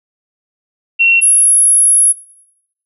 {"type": "tone pair in turn", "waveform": "sine", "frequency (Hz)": [2727, 10745], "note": ["F7", "E9"], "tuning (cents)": [-42, 32], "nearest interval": "2 octaves", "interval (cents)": 2374, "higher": "second", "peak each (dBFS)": -6, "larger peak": "neither", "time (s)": [[0.99, 1.21], [1.21, 2.13]], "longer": "second", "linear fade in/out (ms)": 20, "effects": ["noise-tail reverb RT60 0.8 s tail -18 dB re dry"]}